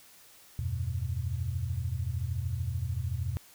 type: chord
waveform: sine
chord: E minor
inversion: none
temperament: equal with one note detuned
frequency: 82.41 / 95.76 / 123.47 Hz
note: E2 / G2 / B2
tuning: 0 / -40 / 0 cents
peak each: -34 dBFS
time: 0.59-3.37 s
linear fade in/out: 0 ms
effects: white hiss -56 dBFS RMS until 3.54 s